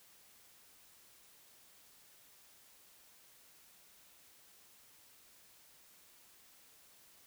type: silence
effects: white hiss -63 dBFS RMS until 7.26 s